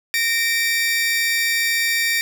sawtooth tone pair together, 1846 / 2326 Hz, A#6 / D7, -17 / -17 cents, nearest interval major third, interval 400 cents, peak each -17 dBFS, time 0.14-2.21 s, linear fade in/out 0 ms, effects none

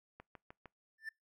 click train, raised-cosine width 0.5 ms, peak -35 dBFS, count 4, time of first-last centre 0.2-0.657 s, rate 6.56 Hz
triangle tone with exponential growth, 1774 Hz, A6, 14 cents sharp, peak -35 dBFS, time 0.98-1.09 s, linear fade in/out 5 ms, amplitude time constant 23 ms
effects noise-tail reverb RT60 0.2 s tail -26 dB re dry

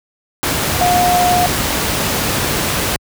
sine tone in noise, 715 Hz, F5, 41 cents sharp, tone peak -11 dBFS, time 0.81-1.46 s, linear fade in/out 0 ms, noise pink, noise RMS -17 dBFS, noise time 0.43-2.96 s, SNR +3 dB, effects high-pass 60 Hz 12 dB/octave

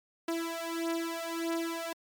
sawtooth beating tone pair, 331.4 / 333 Hz, E4 / E4, +9 / +18 cents, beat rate 1.6 Hz, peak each -31 dBFS, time 0.28-1.93 s, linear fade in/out 5 ms, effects MP3 96 kbps

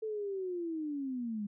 sine linear sweep, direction down, 443.1 to 200 Hz, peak -34 dBFS, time 0.02-1.47 s, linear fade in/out 10 ms, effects none

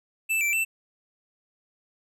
square tone with pitch steps, 2644 / 2339 / 2667 Hz, E7 / D7 / E7, +5 / -8 / +20 cents, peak -23 dBFS, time 0.29-0.65 s, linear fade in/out 20 ms, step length 120 ms, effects none

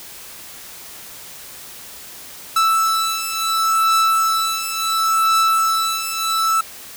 45% pulse beating tone pair, 1318.5 / 1319.21 Hz, E6 / E6, 0 / +1 cents, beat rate 0.71 Hz, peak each -20 / -17 dBFS, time 2.56-6.61 s, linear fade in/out 5 ms, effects white hiss -37 dBFS RMS until 6.96 s

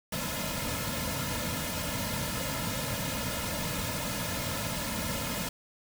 pink noise with comb filter, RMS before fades -33 dBFS, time 0.12-5.49 s, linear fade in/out 5 ms, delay 2.6 ms, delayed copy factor -0.95, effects none

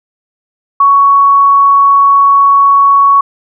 sine tone, 1116 Hz, C#6, 11 cents sharp, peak -3 dBFS, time 0.8-3.21 s, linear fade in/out 5 ms, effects none

